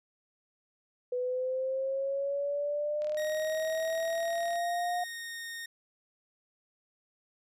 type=linear sweep; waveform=sine; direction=up; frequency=493.9 to 715 Hz; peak=-29 dBFS; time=1.12-5.04 s; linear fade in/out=5 ms
type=click train; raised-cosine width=0.2 ms; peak=-32 dBFS; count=62; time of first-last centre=3.02-4.557 s; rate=39.7 Hz
type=tone with pitch glide; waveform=sawtooth; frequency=1881 to 1847.6 Hz; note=A#6 to A#6; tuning=+15 to -16 cents; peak=-35 dBFS; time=3.17-5.66 s; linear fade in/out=5 ms; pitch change=-31 cents; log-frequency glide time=4.03-5.44 s
effects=resampled to 32000 Hz